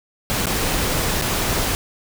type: noise with dropouts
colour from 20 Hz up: pink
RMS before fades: -21 dBFS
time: 0.3-1.75 s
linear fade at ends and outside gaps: 0 ms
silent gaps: 0.457-0.468 / 1.214-1.221 s
effects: none